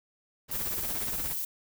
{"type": "noise with tremolo", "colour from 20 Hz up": "pink", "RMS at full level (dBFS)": -37, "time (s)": [0.48, 1.36], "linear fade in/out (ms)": 50, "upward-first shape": "triangle", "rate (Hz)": 17, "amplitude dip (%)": 80}
{"type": "noise", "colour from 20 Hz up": "violet", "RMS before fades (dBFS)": -33, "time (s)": [0.51, 1.45], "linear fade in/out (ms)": 5}
{"effects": []}